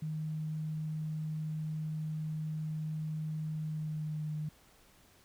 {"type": "tone with pitch glide", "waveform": "sine", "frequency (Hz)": [155.56, 152.89], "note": ["D#3", "D#3"], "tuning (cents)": [0, -30], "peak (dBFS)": -34, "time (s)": [0.02, 4.49], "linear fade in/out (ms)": 5, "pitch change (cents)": -30, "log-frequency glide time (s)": [3.57, 4.33], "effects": ["pink hiss -63 dBFS RMS until 5.24 s"]}